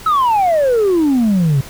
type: exponential sweep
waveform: sine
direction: down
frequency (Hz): 1318.5 to 130.81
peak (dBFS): -8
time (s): 0.06-1.61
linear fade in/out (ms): 5
effects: tanh soft clip ceiling -9 dBFS + pink hiss -35 dBFS RMS until 1.69 s